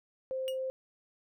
sine tone, 523.3 Hz, C5, in tune, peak -32 dBFS, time 0.31-0.7 s, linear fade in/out 0 ms
45% pulse tone with exponential decay, 2872 Hz, F7, 48 cents sharp, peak -34 dBFS, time 0.48-0.59 s, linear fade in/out 0 ms, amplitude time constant 22 ms
effects none

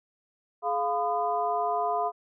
sine tone cluster, 422.9 / 700 / 1008 / 1226 Hz, G#4 / F5 / B5 / D#6, +31 / +4 / +35 / -26 cents, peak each -33 / -27 / -30 / -35 dBFS, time 0.62-2.12 s, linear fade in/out 50 ms, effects none

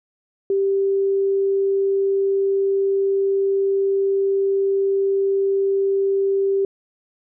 sine tone, 392 Hz, G4, in tune, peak -16 dBFS, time 0.5-6.65 s, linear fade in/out 2 ms, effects none

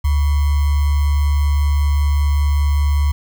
sine tone with sample-and-hold, 72.4 Hz, D2, 24 cents flat, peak -12 dBFS, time 0.04-3.12 s, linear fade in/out 10 ms, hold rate 1050 Hz, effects none

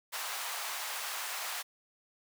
pink high-pass noise, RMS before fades -38 dBFS, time 0.12-1.63 s, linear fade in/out 20 ms, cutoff 750 Hz, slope 24 dB/octave, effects none

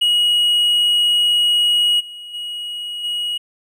triangle tone with level steps, 2901 Hz, F#7, 35 cents flat, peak -11 / -30 / -23 / -18 dBFS, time 0.01-3.38 s, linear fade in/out 10 ms, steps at 1.99 / 2.33 / 3.03 s, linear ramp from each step 20 ms, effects none

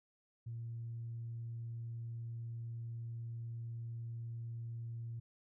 sine tone, 116.1 Hz, A#2, 7 cents flat, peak -40 dBFS, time 0.46-5.2 s, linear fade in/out 10 ms, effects tanh soft clip ceiling -36 dBFS

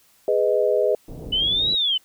sine chord, G# minor, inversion none, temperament just, 415.3 / 498.4 / 623 Hz, G#4 / B4 / D#5, 0 / +16 / +2 cents, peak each -21 dBFS, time 0.28-0.95 s, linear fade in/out 2 ms
pink low-pass noise, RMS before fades -35 dBFS, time 1.08-1.75 s, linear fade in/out 5 ms, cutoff 580 Hz, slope 24 dB/octave
sine linear two-way sweep, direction up then down, 2960 to 3951 to 2965 Hz, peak -18 dBFS, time 1.32-1.98 s, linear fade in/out 10 ms, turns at 1.72 s
effects white hiss -58 dBFS RMS until 2.04 s

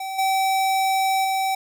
square tone with level steps, 769 Hz, G5, 33 cents flat, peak -28 / -19 / -21 dBFS, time 0-1.55 s, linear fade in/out 5 ms, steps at 0.18 / 1.24 s, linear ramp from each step 10 ms, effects none

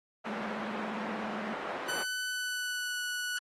pink band-pass noise, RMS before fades -39 dBFS, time 0.24-2.04 s, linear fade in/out 20 ms, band 470 to 1600 Hz, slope 12 dB/octave
sine tone with vibrato, 214.1 Hz, A3, 47 cents flat, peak -38 dBFS, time 0.26-1.54 s, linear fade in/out 10 ms, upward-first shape sine, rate 17 Hz, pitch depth 100 cents each way
sawtooth tone with pitch glide, 1500 to 1475.1 Hz, F#6 to F#6, +23 to -6 cents, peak -29 dBFS, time 1.88-3.39 s, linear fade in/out 10 ms, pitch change -29 cents, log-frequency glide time 2.27-3.02 s
effects AAC 32 kbps

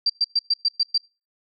sine tone bursts, 4708 Hz, D8, 3 cents sharp, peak -16 dBFS, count 7, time 0.06-0.979 s, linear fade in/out 5 ms, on 37 ms, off 110 ms, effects noise-tail reverb RT60 0.3 s tail -26 dB re dry

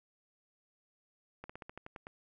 slowing click train, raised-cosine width 0.5 ms, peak -30 dBFS, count 9, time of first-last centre 1.44-2.069 s, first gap 55 ms, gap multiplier 1.1, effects none

